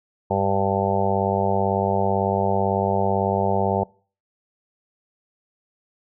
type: harmonic tone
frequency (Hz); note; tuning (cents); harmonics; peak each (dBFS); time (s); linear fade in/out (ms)
98; G2; 0; 1 / 2 / 4 / 5 / 6 / 7 / 8 / 9; -27 / -27 / -27 / -27 / -27 / -27 / -27 / -27; 0.3-3.84; 10
effects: noise-tail reverb RT60 0.4 s tail -23 dB re dry